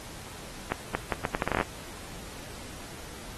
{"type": "accelerating click train", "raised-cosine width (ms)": 0.5, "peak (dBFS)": -11, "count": 13, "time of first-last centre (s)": [0.72, 1.611], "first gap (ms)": 230, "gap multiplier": 0.75, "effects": ["pink hiss -44 dBFS RMS until 3.37 s", "AAC 32 kbps"]}